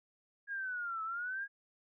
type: linear two-way sweep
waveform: sine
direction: down then up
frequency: 1648 to 1295 to 1648 Hz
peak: -36 dBFS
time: 0.47-1.48 s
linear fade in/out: 50 ms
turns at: 1.03 s
effects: none